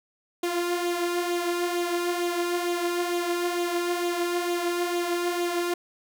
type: tone with flanger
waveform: sawtooth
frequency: 349.2 Hz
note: F4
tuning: in tune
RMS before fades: -27 dBFS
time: 0.43-5.74 s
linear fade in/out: 5 ms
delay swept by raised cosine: 0.28 to 3.68 ms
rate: 2.2 Hz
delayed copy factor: +0.5
effects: none